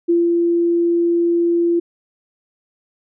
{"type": "tone with ADSR envelope", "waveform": "sine", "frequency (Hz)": 341.8, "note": "F4", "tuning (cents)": -37, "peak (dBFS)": -11, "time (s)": [0.08, 1.8], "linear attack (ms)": 18, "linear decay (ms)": 180, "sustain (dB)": -2, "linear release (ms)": 11, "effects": []}